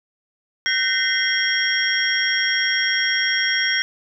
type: tone cluster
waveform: sine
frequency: 1529 / 1857 / 2053 / 3251 / 5570 Hz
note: G6 / A#6 / C7 / G#7 / F8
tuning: -44 / -7 / -33 / -38 / -5 cents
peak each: -24 dBFS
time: 0.66-3.82 s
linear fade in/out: 0 ms
effects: none